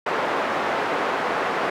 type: band-pass noise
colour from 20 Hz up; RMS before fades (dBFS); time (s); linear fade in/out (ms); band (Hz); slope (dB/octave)
pink; -24; 0.06-1.7; 5; 460 to 1600; 12
effects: none